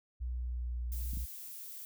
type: tone with pitch glide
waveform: sine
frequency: 61.3 to 60.11 Hz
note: B1 to B1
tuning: -12 to -46 cents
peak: -34 dBFS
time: 0.2-1.26 s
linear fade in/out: 20 ms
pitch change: -34 cents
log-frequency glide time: 0.36-0.82 s
type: noise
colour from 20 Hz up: violet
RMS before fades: -46 dBFS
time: 0.92-1.85 s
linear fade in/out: 0 ms
type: clicks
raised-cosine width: 5 ms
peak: -31 dBFS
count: 2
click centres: 1.134 / 1.173 s
effects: none